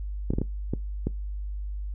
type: clicks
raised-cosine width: 3 ms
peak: -13 dBFS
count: 6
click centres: 0.305 / 0.336 / 0.385 / 0.416 / 0.736 / 1.07 s
effects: noise-tail reverb RT60 0.2 s tail -22 dB re dry + added 50 Hz sine -30 dBFS peak until 1.94 s